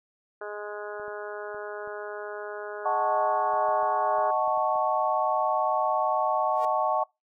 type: harmonic tone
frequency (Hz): 208.1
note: G#3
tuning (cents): +4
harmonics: 2 / 3 / 4 / 5 / 6 / 7 / 8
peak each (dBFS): -37 / -39 / -44 / -45 / -45 / -42 / -48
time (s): 0.41-4.31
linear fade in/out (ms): 5
type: clicks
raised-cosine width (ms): 1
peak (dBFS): -35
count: 11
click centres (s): 0.998 / 1.081 / 1.546 / 1.875 / 3.536 / 3.687 / 3.831 / 4.185 / 4.478 / 4.575 / 4.758
type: chord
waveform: sine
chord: D# half-diminished seventh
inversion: none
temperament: equal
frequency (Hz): 622.3 / 740 / 880 / 1108.7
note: D#5 / F#5 / A5 / C#6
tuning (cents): 0 / 0 / 0 / 0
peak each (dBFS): -28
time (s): 2.85-7.04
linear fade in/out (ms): 10
type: tone with exponential growth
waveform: sawtooth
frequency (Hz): 470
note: A#4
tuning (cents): +14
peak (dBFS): -34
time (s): 6.47-6.65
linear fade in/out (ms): 1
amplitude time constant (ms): 37
effects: noise-tail reverb RT60 0.2 s tail -25 dB re dry